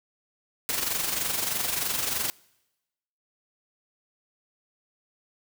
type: noise with amplitude modulation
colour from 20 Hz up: white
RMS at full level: -26 dBFS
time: 0.69-2.3 s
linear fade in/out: 0 ms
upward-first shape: sine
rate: 23.2 Hz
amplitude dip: 55%
effects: noise-tail reverb RT60 1.0 s tail -25 dB re dry